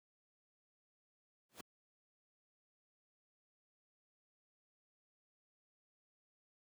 pink noise with exponential growth, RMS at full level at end -45 dBFS, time 1.49-1.61 s, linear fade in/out 5 ms, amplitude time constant 25 ms, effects high-pass 150 Hz 12 dB/octave

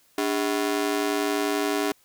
sawtooth ring-modulated tone, 349.2 Hz, F4, in tune, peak -16 dBFS, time 0.18-1.92 s, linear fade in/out 2 ms, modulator 55.6 Hz, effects white hiss -61 dBFS RMS until 2.04 s

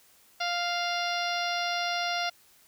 harmonic tone, 698.5 Hz, F5, in tune, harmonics 1 / 2 / 3 / 4 / 5 / 6 / 7 / 8, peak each -31 / -34 / -36 / -37 / -38 / -39 / -39 / -40 dBFS, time 0.4-2.3 s, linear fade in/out 10 ms, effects white hiss -60 dBFS RMS until 2.67 s

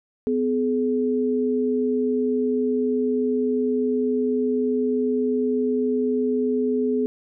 sine tone pair together, 252.3 / 424.3 Hz, B3 / G#4, +37 / +37 cents, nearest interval major sixth, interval 900 cents, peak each -22 dBFS, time 0.27-7.06 s, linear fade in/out 0 ms, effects none

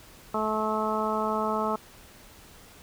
harmonic tone, 216.4 Hz, A3, 29 cents flat, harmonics 1 / 2 / 3 / 4 / 5 / 6, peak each -32 / -32 / -32 / -32 / -32 / -32 dBFS, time 0.34-1.76 s, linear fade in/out 5 ms, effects pink hiss -51 dBFS RMS until 2.82 s

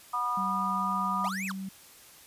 harmonic tone, 244.2 Hz, B3, 19 cents flat, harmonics 3 / 4 / 5, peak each -38 / -32 / -29 dBFS, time 0.13-1.29 s, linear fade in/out 10 ms
sine tone, 192 Hz, G3, 36 cents flat, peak -34 dBFS, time 0.37-1.69 s, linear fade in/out 5 ms
square linear two-way sweep, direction up then down, 587.3 to 2649 to 887 Hz, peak -34 dBFS, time 1.24-1.52 s, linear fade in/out 5 ms, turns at 1.46 s
effects white hiss -53 dBFS RMS until 2.26 s + resampled to 32000 Hz

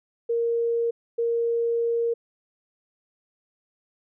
sine tone bursts at uneven times, 466.2 Hz, A#4, in tune, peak -21 dBFS, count 2, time 0.29-0.91 / 1.18-2.14 s, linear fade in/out 10 ms, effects none

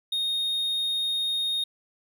triangle tone, 3708 Hz, A#7, 10 cents flat, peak -23 dBFS, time 0.12-1.64 s, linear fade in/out 5 ms, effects none

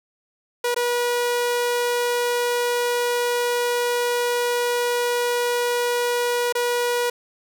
sawtooth tone with dropouts, 483.7 Hz, B4, 36 cents flat, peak -16 dBFS, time 0.64-7.1 s, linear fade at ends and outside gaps 5 ms, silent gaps 0.745-0.762 / 6.525-6.551 s, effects none

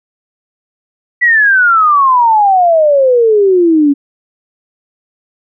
sine exponential sweep, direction down, 1975.5 to 277.2 Hz, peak -5 dBFS, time 1.21-3.94 s, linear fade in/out 20 ms, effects none

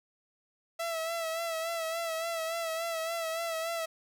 sawtooth tone with vibrato, 659.3 Hz, E5, in tune, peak -28 dBFS, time 0.79-3.86 s, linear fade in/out 10 ms, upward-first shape sine, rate 3.5 Hz, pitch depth 43 cents each way, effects none

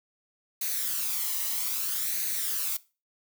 blue noise with flanger, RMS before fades -30 dBFS, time 0.61-2.77 s, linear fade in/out 5 ms, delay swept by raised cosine 0.47 to 1.01 ms, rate 0.62 Hz, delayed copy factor +0.55, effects noise-tail reverb RT60 0.3 s tail -19 dB re dry

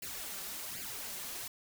white noise with flanger, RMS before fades -42 dBFS, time 0.02-1.48 s, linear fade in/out 5 ms, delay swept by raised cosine 0.41 to 5.21 ms, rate 1.3 Hz, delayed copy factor +0.7, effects none

